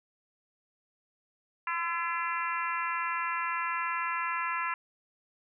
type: harmonic tone with a mistuned harmonic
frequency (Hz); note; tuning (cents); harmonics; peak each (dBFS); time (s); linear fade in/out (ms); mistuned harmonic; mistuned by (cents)
340.5; F4; -44; 3 / 4 / 5 / 6 / 7 / 8; -33 / -35 / -37 / -39 / -40 / -41; 1.67-4.74; 2; 4; -28
effects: none